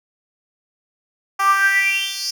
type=tone with high-pass filter sweep; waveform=10% pulse; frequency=392 Hz; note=G4; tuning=in tune; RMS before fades=-18 dBFS; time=1.39-2.31 s; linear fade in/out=10 ms; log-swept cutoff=970 to 5200 Hz; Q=8.9; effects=none